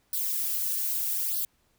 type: noise with flanger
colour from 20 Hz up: violet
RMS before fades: -29 dBFS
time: 0.13-1.45 s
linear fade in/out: 2 ms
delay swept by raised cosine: 0.21 to 3.51 ms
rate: 0.8 Hz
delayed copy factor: +0.7
effects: pink hiss -69 dBFS RMS until 1.78 s